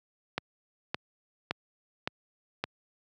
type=click train; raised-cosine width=0.3 ms; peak=-13 dBFS; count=5; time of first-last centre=0.38-2.64 s; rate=1.77 Hz; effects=high-pass 100 Hz 12 dB/octave